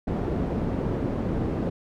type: low-pass noise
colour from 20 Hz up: white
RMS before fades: -27 dBFS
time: 0.07-1.7 s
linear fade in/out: 10 ms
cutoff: 330 Hz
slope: 12 dB/octave
effects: none